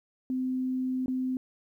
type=tone with dropouts; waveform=sine; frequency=257.3 Hz; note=C4; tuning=29 cents flat; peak=-27 dBFS; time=0.3-1.37 s; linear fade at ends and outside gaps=1 ms; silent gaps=1.06-1.081 s; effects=11-bit